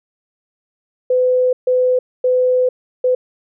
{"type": "tone bursts at uneven times", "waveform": "sine", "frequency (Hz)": 505, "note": "B4", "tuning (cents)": 39, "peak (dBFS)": -11, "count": 4, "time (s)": [[1.1, 1.53], [1.67, 1.99], [2.24, 2.69], [3.04, 3.15]], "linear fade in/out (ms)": 5, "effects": []}